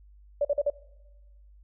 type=tone bursts; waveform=sine; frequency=577 Hz; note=D5; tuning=31 cents flat; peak=-21 dBFS; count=4; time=0.41-0.701 s; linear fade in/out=5 ms; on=39 ms; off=45 ms; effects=noise-tail reverb RT60 1.0 s tail -20 dB re dry + added 50 Hz sine -51 dBFS peak until 1.63 s